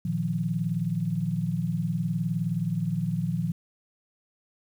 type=chord; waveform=sine; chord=Bb suspended fourth; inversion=none; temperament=just; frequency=116.54 / 155.39 / 174.81 Hz; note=Bb2 / Eb3 / F3; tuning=0 / -2 / +2 cents; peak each=-32 / -29 / -28 dBFS; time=0.05-3.52 s; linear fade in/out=5 ms; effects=9-bit